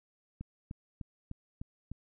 click train, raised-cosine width 5 ms, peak -28 dBFS, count 6, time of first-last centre 0.41-1.916 s, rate 3.32 Hz, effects none

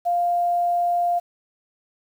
sine tone, 699 Hz, F5, 1 cent sharp, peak -18 dBFS, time 0.05-1.2 s, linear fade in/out 20 ms, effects 8-bit

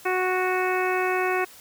harmonic tone, 368.9 Hz, F#4, 5 cents flat, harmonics 1 / 2 / 3 / 4 / 5 / 6 / 7, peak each -25 / -28 / -30 / -31 / -32 / -33 / -33 dBFS, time 0.05-1.45 s, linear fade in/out 10 ms, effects white hiss -48 dBFS RMS until 1.6 s

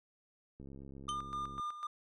click train, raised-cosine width 3 ms, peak -38 dBFS, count 69, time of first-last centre 0.6-1.597 s, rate 68.2 Hz
triangle tone with tremolo, 1205 Hz, D6, 44 cents sharp, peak -34 dBFS, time 1.08-1.87 s, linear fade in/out 5 ms, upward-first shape square, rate 4 Hz, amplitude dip 65%
sawtooth tone with exponential decay, 3084 Hz, G7, 29 cents flat, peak -32 dBFS, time 1.09-1.2 s, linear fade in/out 0 ms, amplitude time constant 22 ms
effects resampled to 24000 Hz

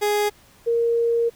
30% pulse / sine tone pair in turn, 415.3 / 466.3 Hz, G#4 / A#4, 0 / +1 cents, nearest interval major second, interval 201 cents, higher second, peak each -16 / -17 dBFS, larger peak first, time 0.01-0.3 / 0.66-1.3 s, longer second, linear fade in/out 20 ms, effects pink hiss -53 dBFS RMS until 1.35 s

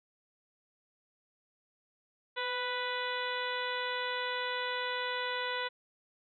harmonic tone with a mistuned harmonic, 493.9 Hz, B4, in tune, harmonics 1 / 2 / 3 / 4 / 5 / 6 / 7 / 8, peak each -39 / -38 / -39 / -40 / -45 / -45 / -42 / -45 dBFS, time 2.36-5.69 s, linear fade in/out 20 ms, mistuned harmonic 1, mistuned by +24 cents, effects none

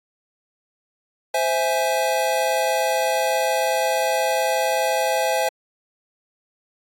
square chord, C augmented, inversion none, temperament equal with one note detuned, 520.2 / 659.3 / 830.6 Hz, C5 / E5 / G#5, -10 / 0 / 0 cents, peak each -24 dBFS, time 1.34-5.49 s, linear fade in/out 5 ms, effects AAC 64 kbps

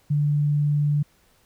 sine tone, 146.83 Hz, D3, in tune, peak -18 dBFS, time 0.1-1.03 s, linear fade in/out 10 ms, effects pink hiss -61 dBFS RMS until 1.45 s

